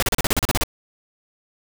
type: noise bursts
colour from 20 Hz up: pink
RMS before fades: -19 dBFS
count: 11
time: 0-0.635 s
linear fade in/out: 0 ms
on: 25 ms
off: 36 ms
effects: none